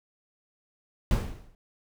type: noise with exponential decay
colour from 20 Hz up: brown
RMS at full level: -20 dBFS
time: 1.11-1.55 s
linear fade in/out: 1 ms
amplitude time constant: 94 ms
effects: none